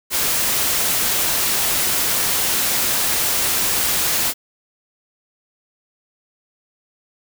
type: noise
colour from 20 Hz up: white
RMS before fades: -19 dBFS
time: 0.1-4.34 s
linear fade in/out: 50 ms
effects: none